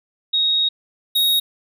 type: tone pair in turn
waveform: sine / square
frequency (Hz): 3762 / 3762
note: A#7 / A#7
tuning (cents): +15 / +15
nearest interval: unison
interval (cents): 0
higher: neither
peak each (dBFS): -15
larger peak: neither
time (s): 0.33-0.69 / 1.15-1.4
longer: first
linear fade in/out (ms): 10
effects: none